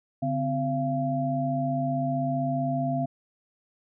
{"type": "tone cluster", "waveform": "sine", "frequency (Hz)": [142.5, 257.9, 683], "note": ["C#3", "C4", "F5"], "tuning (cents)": [48, -25, -39], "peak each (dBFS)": [-29, -29, -28], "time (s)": [0.22, 3.06], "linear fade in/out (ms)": 10, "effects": []}